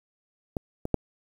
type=clicks; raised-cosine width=2 ms; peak=-15 / -17 / -8 dBFS; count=3; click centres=0.568 / 0.854 / 0.943 s; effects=8-bit